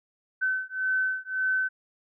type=beating tone pair; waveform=sine; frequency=1523 / 1524.8 Hz; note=F#6 / G6; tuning=+50 / -48 cents; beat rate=1.8 Hz; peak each=-28 dBFS; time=0.41-1.69 s; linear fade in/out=20 ms; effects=none